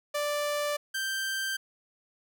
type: tone pair in turn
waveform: sawtooth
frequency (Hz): 587.3 / 1567.9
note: D5 / G6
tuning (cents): 0 / 0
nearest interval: octave + perfect fourth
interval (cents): 1700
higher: second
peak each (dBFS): -24 / -26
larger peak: first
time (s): 0.14-0.77 / 0.94-1.57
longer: neither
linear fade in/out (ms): 10
effects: none